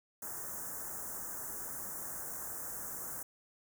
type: band-stop noise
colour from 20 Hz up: white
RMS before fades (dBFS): -42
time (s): 0.22-3.23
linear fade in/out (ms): 5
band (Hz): 1700 to 6300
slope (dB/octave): 48
effects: none